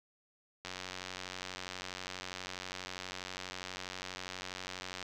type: click train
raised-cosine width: 0.2 ms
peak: -23 dBFS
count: 405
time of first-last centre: 0.65-5.027 s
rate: 92.3 Hz
effects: none